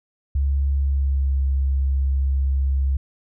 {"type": "tone with pitch glide", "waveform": "sine", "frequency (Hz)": [69.3, 67.68], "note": ["C#2", "C#2"], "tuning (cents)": [0, -41], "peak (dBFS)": -17, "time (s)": [0.35, 2.97], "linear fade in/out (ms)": 5, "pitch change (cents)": -41, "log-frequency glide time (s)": [0.75, 1.39], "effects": []}